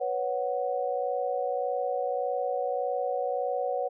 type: chord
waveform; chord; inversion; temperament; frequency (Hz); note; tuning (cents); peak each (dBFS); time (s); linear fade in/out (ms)
sine; B suspended second; none; just; 493.9 / 555.6 / 740.8; B4 / C#5 / F#5; 0 / +4 / +2; -31; 0-3.89; 20
effects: none